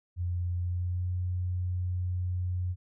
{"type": "tone with pitch glide", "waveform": "sine", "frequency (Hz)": [88.3, 90], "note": ["F2", "F#2"], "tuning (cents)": [20, -47], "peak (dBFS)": -28, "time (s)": [0.16, 2.76], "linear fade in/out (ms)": 50, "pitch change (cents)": 33, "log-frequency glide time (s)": [0.57, 1.09], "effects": []}